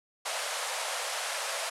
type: band-pass noise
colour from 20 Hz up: pink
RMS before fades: -34 dBFS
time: 0.25-1.7 s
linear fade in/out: 10 ms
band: 530 to 11000 Hz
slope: 48 dB/octave
effects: none